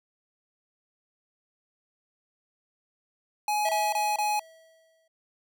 square tone bursts, 840 Hz, G#5, 19 cents sharp, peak -25 dBFS, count 4, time 3.48-4.395 s, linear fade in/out 2 ms, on 210 ms, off 25 ms
square tone with exponential decay, 649 Hz, E5, 27 cents flat, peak -28 dBFS, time 3.65-5.08 s, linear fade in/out 5 ms, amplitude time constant 310 ms
effects none

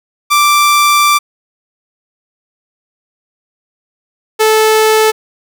sawtooth tone pair in turn, 1174.7 / 436.2 Hz, D6 / A4, 0 / -15 cents, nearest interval octave + perfect fourth, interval 1715 cents, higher first, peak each -3 dBFS, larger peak neither, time 0.3-1.19 / 4.39-5.12 s, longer first, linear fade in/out 20 ms, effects none

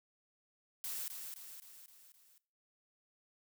blue noise with echo, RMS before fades -41 dBFS, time 0.84-1.08 s, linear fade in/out 0 ms, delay 260 ms, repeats 5, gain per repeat -5 dB, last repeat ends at 2.38 s, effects noise-tail reverb RT60 0.4 s tail -19 dB re dry

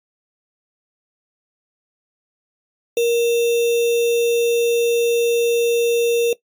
sine tone with sample-and-hold, 469.9 Hz, A#4, 14 cents sharp, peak -13 dBFS, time 2.97-6.33 s, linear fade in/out 2 ms, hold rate 3150 Hz, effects noise-tail reverb RT60 0.1 s tail -18 dB re dry + MP3 96 kbps

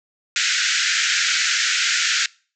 pink band-pass noise, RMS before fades -20 dBFS, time 0.36-2.26 s, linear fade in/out 2 ms, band 1400 to 7400 Hz, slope 96 dB/octave, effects noise-tail reverb RT60 0.4 s tail -24 dB re dry

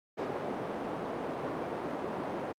white band-pass noise, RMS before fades -36 dBFS, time 0.17-2.53 s, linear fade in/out 20 ms, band 190 to 660 Hz, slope 12 dB/octave, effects Opus 48 kbps

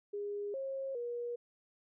sine tone with pitch steps, 409.1 / 539 / 478.7 Hz, G#4 / C#5 / A#4, -26 / -49 / +46 cents, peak -36 dBFS, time 0.13-1.36 s, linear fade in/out 10 ms, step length 410 ms, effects none

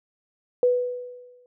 sine tone with exponential decay, 493.9 Hz, B4, in tune, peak -14 dBFS, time 0.63-1.46 s, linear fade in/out 1 ms, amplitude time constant 180 ms, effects none

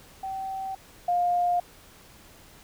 sine tone pair in turn, 770 / 706.4 Hz, G5 / F5, -31 / +20 cents, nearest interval minor second, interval 149 cents, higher first, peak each -30 / -21 dBFS, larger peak second, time 0.23-0.75 / 1.08-1.6 s, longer neither, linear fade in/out 5 ms, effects pink hiss -52 dBFS RMS until 2.63 s

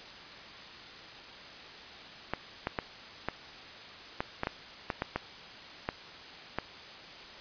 clicks, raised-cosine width 0.5 ms, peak -15 dBFS, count 12, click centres 2.336 / 2.671 / 2.788 / 3.286 / 4.205 / 4.434 / 4.471 / 4.902 / 5.021 / 5.16 / 5.889 / 6.586 s, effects white hiss -47 dBFS RMS until 7.4 s + resampled to 11025 Hz

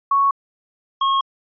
sine / square tone pair in turn, 1108.7 / 1087.1 Hz, C#6 / C#6, 0 / -34 cents, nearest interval unison, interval 34 cents, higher first, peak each -13 / -16 dBFS, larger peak first, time 0.11-0.31 / 1.01-1.21 s, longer neither, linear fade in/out 5 ms, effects resampled to 11025 Hz

